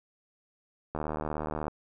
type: click train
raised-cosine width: 1 ms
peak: -19 dBFS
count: 57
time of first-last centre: 0.95-1.681 s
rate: 76.6 Hz
effects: none